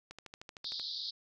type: click train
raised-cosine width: 0.2 ms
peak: -29 dBFS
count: 10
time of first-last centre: 0.11-0.797 s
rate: 13.1 Hz
type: band-pass noise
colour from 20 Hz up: pink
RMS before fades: -40 dBFS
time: 0.64-1.11 s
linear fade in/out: 10 ms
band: 3600 to 5000 Hz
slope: 96 dB/octave
effects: none